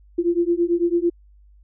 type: beating tone pair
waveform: sine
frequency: 339.9 / 348.9 Hz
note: F4 / F4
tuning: -47 / -2 cents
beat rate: 9 Hz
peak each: -20 dBFS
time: 0.18-1.1 s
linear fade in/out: 10 ms
effects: added 50 Hz sine -48 dBFS peak until 1.63 s